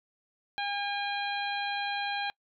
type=harmonic tone; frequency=809 Hz; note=G#5; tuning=46 cents flat; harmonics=1 / 2 / 3 / 4 / 5; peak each=-33 / -36 / -38 / -39 / -40 dBFS; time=0.58-2.3 s; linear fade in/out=0 ms; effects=noise-tail reverb RT60 0.1 s tail -25 dB re dry